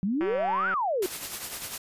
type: exponential two-way sweep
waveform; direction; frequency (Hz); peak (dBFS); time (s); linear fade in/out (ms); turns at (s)
sine; up then down; 180 to 1568 to 348.8; -24; 0.03-1.06; 0; 0.69
type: click train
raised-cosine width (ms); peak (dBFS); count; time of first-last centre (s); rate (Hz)
0.5; -21; 102; 0.21-0.739; 191
type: noise with tremolo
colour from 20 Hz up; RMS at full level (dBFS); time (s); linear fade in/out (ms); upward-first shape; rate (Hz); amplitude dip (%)
white; -33; 1.02-1.78; 5; triangle; 10; 60
effects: resampled to 32000 Hz